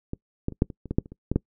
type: clicks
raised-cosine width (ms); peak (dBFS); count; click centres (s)
3; -17 / -12 / -25 / -6 / -24 / -25 / -15 / -6 / -30 / -27 / -11 / -8; 12; 0.134 / 0.484 / 0.523 / 0.621 / 0.702 / 0.857 / 0.91 / 0.985 / 1.059 / 1.12 / 1.316 / 1.36
effects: noise-tail reverb RT60 0.1 s tail -24 dB re dry